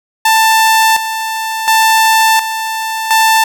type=tone with tremolo; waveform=sawtooth; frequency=887 Hz; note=A5; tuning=14 cents sharp; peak=-3 dBFS; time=0.25-3.44 s; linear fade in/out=5 ms; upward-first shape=square; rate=0.7 Hz; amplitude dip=65%; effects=none